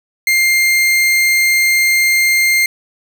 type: tone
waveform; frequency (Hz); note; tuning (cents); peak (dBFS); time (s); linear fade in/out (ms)
40% pulse; 2108; C7; +12; -9; 0.27-2.66; 2
effects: none